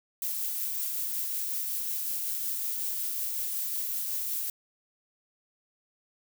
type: noise with tremolo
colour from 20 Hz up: violet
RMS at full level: -31 dBFS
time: 0.22-4.5 s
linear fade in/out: 2 ms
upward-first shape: triangle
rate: 5.4 Hz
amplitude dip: 25%
effects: none